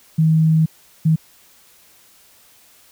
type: tone bursts at uneven times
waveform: sine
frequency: 159.2 Hz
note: D#3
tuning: 40 cents sharp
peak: -11 dBFS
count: 2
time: 0.18-0.66 / 1.05-1.16 s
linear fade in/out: 10 ms
effects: white hiss -51 dBFS RMS until 2.91 s